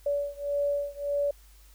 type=beating tone pair; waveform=sine; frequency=572 / 573.7 Hz; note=D5 / D5; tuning=-46 / -41 cents; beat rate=1.7 Hz; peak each=-29 / -30 dBFS; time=0.06-1.31 s; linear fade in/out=5 ms; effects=added 50 Hz sine -52 dBFS peak until 1.74 s + white hiss -60 dBFS RMS until 1.74 s